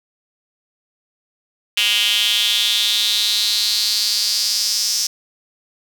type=tone with high-pass filter sweep; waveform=square; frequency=110.2 Hz; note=A2; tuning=3 cents sharp; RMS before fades=-18 dBFS; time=1.77-5.07 s; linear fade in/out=5 ms; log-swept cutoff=2900 to 5500 Hz; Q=5.3; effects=none